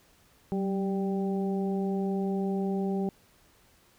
harmonic tone with a mistuned harmonic, 195.9 Hz, G3, 1 cent flat, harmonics 1 / 2 / 3 / 4, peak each -28 / -32 / -43 / -39 dBFS, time 0.52-3.09 s, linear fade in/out 0 ms, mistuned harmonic 1, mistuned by -42 cents, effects pink hiss -62 dBFS RMS until 3.98 s

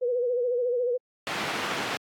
sine tone with vibrato, 490 Hz, B4, 14 cents flat, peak -23 dBFS, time 0.01-0.98 s, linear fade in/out 20 ms, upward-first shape sine, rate 14 Hz, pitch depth 64 cents each way
white low-pass noise, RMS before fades -31 dBFS, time 1.27-1.97 s, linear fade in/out 0 ms, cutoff 2500 Hz, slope 12 dB/octave
effects high-pass 150 Hz 12 dB/octave + AAC 64 kbps

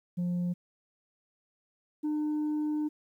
sine tone pair in turn, 176.6 / 302.1 Hz, F3 / D4, +20 / +49 cents, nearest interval major sixth, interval 929 cents, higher second, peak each -25 dBFS, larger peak neither, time 0.17-0.54 / 2.03-2.89 s, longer second, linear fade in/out 20 ms, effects tanh soft clip ceiling -27 dBFS + 11-bit

